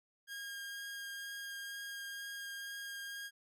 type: tone with vibrato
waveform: sawtooth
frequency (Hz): 1621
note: G#6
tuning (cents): -42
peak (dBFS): -39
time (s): 0.27-3.31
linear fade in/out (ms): 50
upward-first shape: triangle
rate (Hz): 2.1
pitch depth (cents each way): 9
effects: none